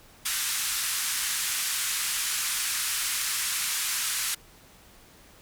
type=band-pass noise; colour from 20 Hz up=white; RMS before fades=-29 dBFS; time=0.25-4.35 s; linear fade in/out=10 ms; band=1200 to 12000 Hz; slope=24 dB/octave; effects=pink hiss -54 dBFS RMS until 5.41 s